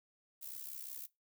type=noise with amplitude modulation; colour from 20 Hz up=violet; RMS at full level=-43 dBFS; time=0.41-1.07 s; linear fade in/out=20 ms; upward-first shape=sine; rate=65.7 Hz; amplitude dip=75%; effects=noise-tail reverb RT60 0.2 s tail -21 dB re dry